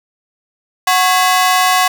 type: ring-modulated tone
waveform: sawtooth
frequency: 918 Hz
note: A#5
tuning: 27 cents flat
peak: -3 dBFS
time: 0.87-1.88 s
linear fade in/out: 5 ms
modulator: 179 Hz
effects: none